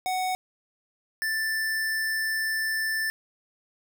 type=tone pair in turn; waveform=square; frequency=743 / 1767.2 Hz; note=F#5 / A6; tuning=+7 / +7 cents; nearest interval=octave + minor third; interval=1500 cents; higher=second; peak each=-26 dBFS; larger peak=neither; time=0.06-0.35 / 1.22-3.1 s; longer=second; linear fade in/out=0 ms; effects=none